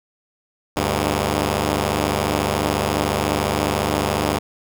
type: tone pair together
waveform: 5% pulse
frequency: 74.22 / 100 Hz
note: D2 / G2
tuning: +19 / +35 cents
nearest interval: perfect fourth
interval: 516 cents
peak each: -10 dBFS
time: 0.76-4.39 s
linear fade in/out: 10 ms
effects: none